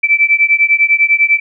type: beating tone pair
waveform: sine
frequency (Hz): 2319 / 2329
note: D7 / D7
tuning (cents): -22 / -15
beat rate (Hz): 10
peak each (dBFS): -11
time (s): 0.03-1.4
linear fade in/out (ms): 10
effects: none